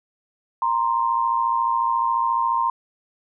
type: tone pair together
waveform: sine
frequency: 932.3 / 1046.5 Hz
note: A#5 / C6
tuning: 0 / 0 cents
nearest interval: major second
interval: 200 cents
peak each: -21 / -21 dBFS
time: 0.62-2.7 s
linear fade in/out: 2 ms
effects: none